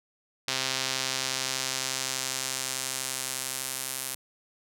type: tone with band-pass filter sweep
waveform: sawtooth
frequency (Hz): 131.7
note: C3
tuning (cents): +12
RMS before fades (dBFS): -32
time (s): 0.48-4.15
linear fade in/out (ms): 2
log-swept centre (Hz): 4600 to 11000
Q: 1.1
effects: none